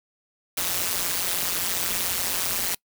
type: noise with amplitude modulation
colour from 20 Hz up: white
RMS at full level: -22 dBFS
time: 0.57-2.75 s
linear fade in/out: 5 ms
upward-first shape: sine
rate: 179 Hz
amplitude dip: 100%
effects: noise-tail reverb RT60 0.1 s tail -25 dB re dry